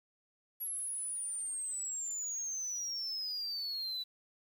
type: exponential sweep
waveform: sine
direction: down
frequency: 11440 to 3940 Hz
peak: -33 dBFS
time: 0.6-4.04 s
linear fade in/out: 20 ms
effects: tanh soft clip ceiling -35 dBFS + 10-bit